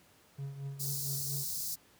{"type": "tone with tremolo", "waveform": "triangle", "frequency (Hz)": 138.59, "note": "C#3", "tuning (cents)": 0, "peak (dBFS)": -33, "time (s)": [0.38, 1.44], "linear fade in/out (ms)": 10, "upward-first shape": "triangle", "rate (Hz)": 4.4, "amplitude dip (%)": 70}
{"type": "band-stop noise", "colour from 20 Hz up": "white", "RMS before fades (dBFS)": -37, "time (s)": [0.79, 1.76], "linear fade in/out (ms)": 20, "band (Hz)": [190, 4300], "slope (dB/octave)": 48}
{"effects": ["pink hiss -63 dBFS RMS until 1.99 s", "high-pass 80 Hz 12 dB/octave"]}